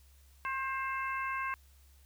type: harmonic tone with a mistuned harmonic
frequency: 529 Hz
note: C5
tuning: 19 cents sharp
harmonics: 2 / 3 / 4 / 5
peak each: -35 / -39 / -41 / -43 dBFS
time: 0.45-1.54 s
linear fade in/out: 0 ms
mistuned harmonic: 2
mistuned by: +20 cents
effects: added 68 Hz sine -58 dBFS peak until 2.05 s + white hiss -67 dBFS RMS until 2.05 s